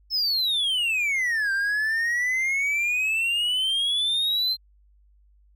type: exponential two-way sweep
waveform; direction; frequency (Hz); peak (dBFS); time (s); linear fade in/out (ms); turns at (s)
triangle; down then up; 5310 to 1568 to 4155; -20; 0.1-4.57; 50; 1.52
effects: added 50 Hz sine -55 dBFS peak until 5.55 s